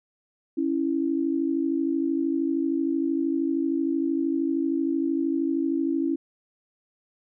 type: tone pair together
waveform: sine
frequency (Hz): 276.6 / 329.6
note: C#4 / E4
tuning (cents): -4 / 0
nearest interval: minor third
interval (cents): 304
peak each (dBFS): -25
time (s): 0.57-6.16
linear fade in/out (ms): 10
effects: none